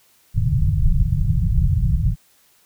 pink low-pass noise, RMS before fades -17 dBFS, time 0.34-2.16 s, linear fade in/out 50 ms, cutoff 170 Hz, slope 96 dB/octave, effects white hiss -57 dBFS RMS until 2.65 s

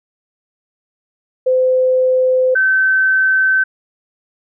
sine tone pair in turn, 513 / 1537.3 Hz, C5 / G6, -34 / -34 cents, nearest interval octave + perfect fifth, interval 1900 cents, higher second, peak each -10 dBFS, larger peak neither, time 1.46-2.55 / 2.55-3.64 s, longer neither, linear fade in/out 10 ms, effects none

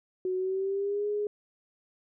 sine tone with pitch glide, 370 to 415.3 Hz, F#4 to G#4, 0 to 0 cents, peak -27 dBFS, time 0.25-1.27 s, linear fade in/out 2 ms, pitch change +200 cents, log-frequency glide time 0.36-1.07 s, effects none

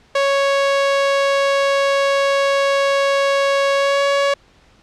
sawtooth tone with pitch glide, 554.4 to 560.2 Hz, C#5 to C#5, 0 to +18 cents, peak -10 dBFS, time 0.15-4.34 s, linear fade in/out 5 ms, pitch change +18 cents, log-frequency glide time 3.75-4.03 s, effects pink hiss -52 dBFS RMS until 4.82 s + low-pass 5000 Hz 12 dB/octave

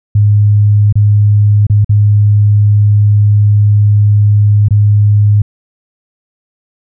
sine tone with dropouts, 103.83 Hz, G#2, in tune, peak -4 dBFS, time 0.15-5.42 s, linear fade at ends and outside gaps 5 ms, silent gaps 0.926-0.955 / 1.668-1.698 / 1.846-1.893 / 4.685-4.707 s, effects none

